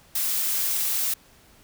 blue noise, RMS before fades -25 dBFS, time 0.15-1.14 s, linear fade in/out 5 ms, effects pink hiss -55 dBFS RMS until 1.63 s

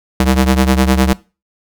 sawtooth ring-modulated tone, 130.81 Hz, C3, in tune, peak -3 dBFS, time 0.2-1.13 s, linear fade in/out 2 ms, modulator 60.5 Hz, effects noise-tail reverb RT60 0.3 s tail -21 dB re dry

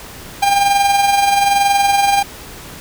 45% pulse tone with amplitude modulation, 800 Hz, G5, 35 cents sharp, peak -9 dBFS, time 0.42-2.23 s, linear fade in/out 10 ms, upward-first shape sine, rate 21.1 Hz, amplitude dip 45%, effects pink hiss -34 dBFS RMS until 2.8 s

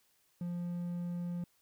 triangle tone, 174.61 Hz, F3, in tune, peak -33 dBFS, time 0.41-1.44 s, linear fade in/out 2 ms, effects white hiss -72 dBFS RMS until 1.61 s

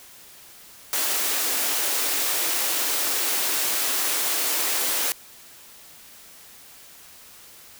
white high-pass noise, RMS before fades -24 dBFS, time 0.93-5.12 s, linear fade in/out 0 ms, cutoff 260 Hz, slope 48 dB/octave, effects white hiss -47 dBFS RMS until 7.79 s

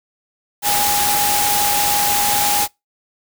sine tone in noise, 823 Hz, G#5, 16 cents flat, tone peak -19 dBFS, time 0.62-2.68 s, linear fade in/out 50 ms, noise white, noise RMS -18 dBFS, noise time 0.62-2.68 s, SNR -4 dB, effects noise-tail reverb RT60 0.2 s tail -25 dB re dry

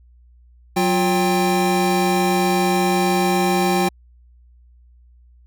square tone cluster, 184.2 / 354.1 / 789 Hz, F#3 / F4 / G5, -7 / +24 / +11 cents, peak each -21 dBFS, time 0.76-3.89 s, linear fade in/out 10 ms, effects added 60 Hz sine -47 dBFS peak until 5.46 s

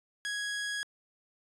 sawtooth tone, 1661.2 Hz, G#6, in tune, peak -29 dBFS, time 0.25-0.83 s, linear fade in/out 0 ms, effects resampled to 22050 Hz

